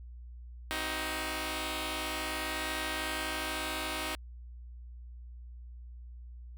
5% pulse chord, C diminished, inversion none, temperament just, 261.6 / 314 / 376.7 Hz, C4 / Eb4 / Gb4, 0 / +16 / +31 cents, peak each -29 / -24 / -29 dBFS, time 0.71-4.15 s, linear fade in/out 0 ms, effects added 60 Hz sine -44 dBFS peak until 6.57 s

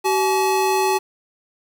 square tone pair together, 380.8 / 854.9 Hz, F#4 / G#5, +50 / +50 cents, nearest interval octave + major second, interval 1400 cents, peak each -20 dBFS, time 0.04-0.99 s, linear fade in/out 20 ms, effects 7-bit

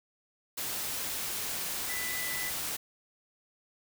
sine tone in noise, 1991 Hz, B6, 14 cents sharp, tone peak -36 dBFS, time 1.89-2.5 s, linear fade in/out 10 ms, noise white, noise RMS -35 dBFS, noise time 0.57-2.77 s, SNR -4 dB, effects none

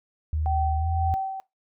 sine tone with pitch glide, 77.3 to 82.85 Hz, D#2 to E2, -11 to +9 cents, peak -23 dBFS, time 0.33-1.14 s, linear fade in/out 0 ms, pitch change +120 cents, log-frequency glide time 0.78-0.87 s
sine tone with tremolo, 770 Hz, G5, 31 cents flat, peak -23 dBFS, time 0.46-1.4 s, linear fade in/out 0 ms, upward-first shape sine, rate 1.9 Hz, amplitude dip 60%
effects noise-tail reverb RT60 0.2 s tail -22 dB re dry

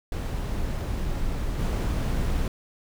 brown noise with level steps, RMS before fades -28 / -25 dBFS, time 0.12-2.48 s, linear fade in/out 2 ms, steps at 1.58 s, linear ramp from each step 20 ms, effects none

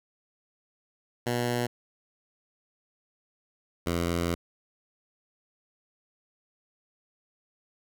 10% pulse tone pair in turn, 121.1 / 85.63 Hz, B2 / F2, -34 / -34 cents, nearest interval tritone, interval 600 cents, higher first, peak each -18 dBFS, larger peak neither, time 1.26-1.67 / 3.86-4.35 s, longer second, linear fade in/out 10 ms, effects none

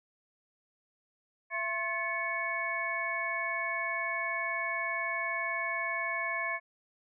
sine tone cluster, 672 / 1067 / 1731 / 2220 Hz, E5 / C6 / A6 / C#7, +33 / +34 / -29 / +2 cents, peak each -39 / -37 / -36 / -34 dBFS, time 1.5-6.6 s, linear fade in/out 50 ms, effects none

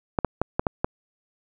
clicks, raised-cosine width 1 ms, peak -7 dBFS, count 6, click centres 0.188 / 0.247 / 0.416 / 0.595 / 0.668 / 0.845 s, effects none

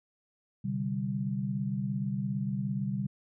sine chord, C suspended second, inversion none, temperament equal with one note detuned, 129.46 / 146.83 / 196 Hz, C3 / D3 / G3, -18 / 0 / 0 cents, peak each -34 / -36 / -32 dBFS, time 0.64-3.07 s, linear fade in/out 10 ms, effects none

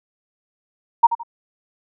sine tone with echo, 932.3 Hz, A#5, in tune, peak -6 dBFS, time 1.03-1.07 s, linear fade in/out 10 ms, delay 82 ms, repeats 2, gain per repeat -11 dB, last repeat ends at 1.234 s, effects none

